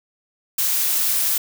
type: noise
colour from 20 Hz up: blue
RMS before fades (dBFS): -20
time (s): 0.58-1.38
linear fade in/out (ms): 5
effects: none